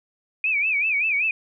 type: tone with vibrato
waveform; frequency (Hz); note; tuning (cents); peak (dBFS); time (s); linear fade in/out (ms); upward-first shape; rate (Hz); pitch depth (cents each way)
sine; 2432; D#7; -40; -19; 0.44-1.31; 2; sine; 5.2; 150
effects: none